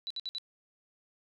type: tone bursts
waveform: sine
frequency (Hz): 3955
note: B7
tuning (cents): +2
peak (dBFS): -34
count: 4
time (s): 0.07-0.383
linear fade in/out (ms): 0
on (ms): 34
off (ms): 59
effects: none